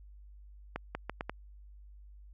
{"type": "accelerating click train", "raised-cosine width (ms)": 0.5, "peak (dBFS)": -20, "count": 5, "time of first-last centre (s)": [0.76, 1.296], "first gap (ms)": 190, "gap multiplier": 0.77, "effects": ["added 50 Hz sine -50 dBFS peak until 2.33 s"]}